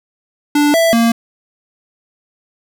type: tone with pitch steps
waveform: square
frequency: 293.1 / 662 / 231.1 Hz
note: D4 / E5 / A#3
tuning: -3 / +7 / -15 cents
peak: -10 dBFS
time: 0.55-1.12 s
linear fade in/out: 5 ms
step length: 190 ms
effects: none